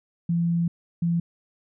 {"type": "tone bursts at uneven times", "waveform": "sine", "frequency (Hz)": 169.8, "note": "F3", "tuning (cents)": -48, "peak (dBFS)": -20, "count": 2, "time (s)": [[0.29, 0.68], [1.02, 1.2]], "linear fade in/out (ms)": 5, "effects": []}